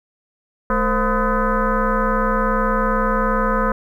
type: tone with frequency modulation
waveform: sine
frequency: 523.3 Hz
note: C5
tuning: in tune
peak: -15 dBFS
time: 0.7-3.72 s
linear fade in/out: 2 ms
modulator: 246 Hz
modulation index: 3.8
effects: 9-bit